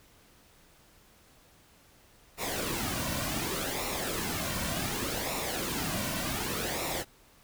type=noise with flanger; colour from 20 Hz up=pink; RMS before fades=-33 dBFS; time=2.37-7.05 s; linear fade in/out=50 ms; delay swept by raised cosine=0.63 to 2.43 ms; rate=0.67 Hz; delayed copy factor=-0.6; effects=pink hiss -60 dBFS RMS until 7.43 s